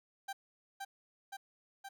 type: tone with echo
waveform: 30% pulse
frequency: 785 Hz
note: G5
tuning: 2 cents sharp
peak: -36 dBFS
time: 0.28-0.33 s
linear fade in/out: 10 ms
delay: 520 ms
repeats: 3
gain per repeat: -2 dB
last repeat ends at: 1.89 s
effects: none